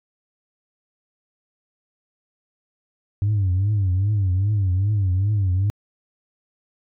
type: tone with vibrato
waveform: sine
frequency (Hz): 98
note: G2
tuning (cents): 0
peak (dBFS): -15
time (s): 3.22-5.7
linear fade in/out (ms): 0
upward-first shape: triangle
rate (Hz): 2.5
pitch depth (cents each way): 170
effects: tanh soft clip ceiling -15 dBFS